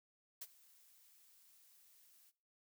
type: noise with ADSR envelope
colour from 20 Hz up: blue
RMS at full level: -45 dBFS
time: 0.41-2.32 s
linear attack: 9 ms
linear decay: 40 ms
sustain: -22 dB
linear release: 37 ms
effects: noise-tail reverb RT60 0.4 s tail -19 dB re dry